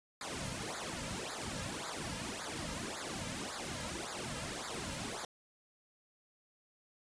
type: noise with flanger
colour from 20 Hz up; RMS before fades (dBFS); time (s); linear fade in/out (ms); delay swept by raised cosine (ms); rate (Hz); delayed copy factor
pink; -41; 0.21-5.25; 2; 0.34 to 2.74; 1.8; -1
effects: resampled to 22050 Hz